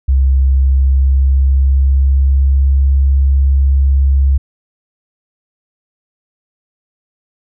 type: tone with pitch glide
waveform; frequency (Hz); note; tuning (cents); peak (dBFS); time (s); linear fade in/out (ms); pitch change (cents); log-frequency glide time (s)
sine; 66.6 to 68.16; C2 to C#2; +31 to -29; -7; 0.08-4.38; 10; +40; 0.37-2.85
effects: none